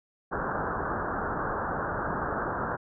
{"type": "low-pass noise", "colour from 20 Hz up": "white", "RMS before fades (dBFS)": -31, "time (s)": [0.31, 2.77], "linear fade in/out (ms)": 20, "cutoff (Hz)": 1600, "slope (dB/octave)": 96, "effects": []}